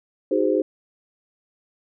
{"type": "chord", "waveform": "sine", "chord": "Ab dominant seventh", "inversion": "second", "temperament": "just", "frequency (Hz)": [311.5, 373.8, 415.3, 519.1], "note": ["Eb4", "Gb4", "Ab4", "C5"], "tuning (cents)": [2, 18, 0, -14], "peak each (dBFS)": -23, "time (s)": [0.31, 0.62], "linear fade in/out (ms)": 5, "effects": []}